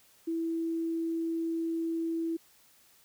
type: tone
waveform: sine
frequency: 329.6 Hz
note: E4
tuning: in tune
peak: -29 dBFS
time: 0.27-2.37 s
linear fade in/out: 10 ms
effects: white hiss -62 dBFS RMS until 3.04 s